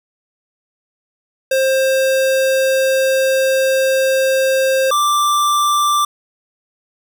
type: tone pair in turn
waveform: square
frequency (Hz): 530 / 1177.5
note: C5 / D6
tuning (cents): +22 / +4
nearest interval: octave + major second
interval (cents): 1382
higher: second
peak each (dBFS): -13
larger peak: neither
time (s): 1.51-4.91 / 4.91-6.05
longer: first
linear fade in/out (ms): 5
effects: none